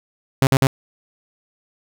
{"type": "tone bursts", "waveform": "sawtooth", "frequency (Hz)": 134.5, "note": "C3", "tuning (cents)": 48, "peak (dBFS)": -8, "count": 3, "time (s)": [0.42, 0.669], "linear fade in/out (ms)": 0, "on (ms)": 49, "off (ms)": 51, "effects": []}